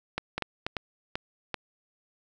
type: two click trains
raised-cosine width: 0.3 ms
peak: -14 / -13 dBFS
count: 4 / 3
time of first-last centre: 0.38-1.543 / 0.18-0.665 s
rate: 2.58 / 4.12 Hz
effects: none